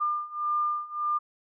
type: beating tone pair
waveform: sine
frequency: 1200 / 1201.7 Hz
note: D6 / D6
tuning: +37 / +39 cents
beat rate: 1.7 Hz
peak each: -30 / -28 dBFS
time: 0-1.19 s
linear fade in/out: 20 ms
effects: none